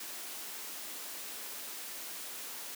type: high-pass noise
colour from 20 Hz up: white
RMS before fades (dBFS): -43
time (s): 0-2.75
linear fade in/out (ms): 5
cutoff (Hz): 210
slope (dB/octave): 24
effects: none